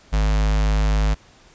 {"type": "tone with notch filter", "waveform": "square", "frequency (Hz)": 51.91, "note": "G#1", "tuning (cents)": 0, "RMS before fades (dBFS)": -18, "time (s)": [0.12, 1.15], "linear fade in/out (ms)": 20, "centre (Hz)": 330, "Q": 1.5, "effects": ["pink hiss -51 dBFS RMS until 1.54 s", "resampled to 16000 Hz"]}